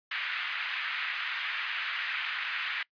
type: band-pass noise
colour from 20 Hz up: pink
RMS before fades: -34 dBFS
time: 0.11-2.83 s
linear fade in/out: 5 ms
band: 1500 to 3000 Hz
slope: 24 dB/octave
effects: noise-tail reverb RT60 0.1 s tail -23 dB re dry + resampled to 11025 Hz